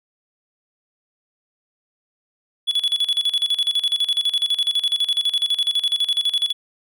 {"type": "tone with tremolo", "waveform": "triangle", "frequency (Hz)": 3400, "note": "G#7", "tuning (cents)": 40, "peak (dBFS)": -14, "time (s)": [2.67, 6.53], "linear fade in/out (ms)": 20, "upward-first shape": "square", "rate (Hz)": 12, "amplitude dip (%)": 80, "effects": []}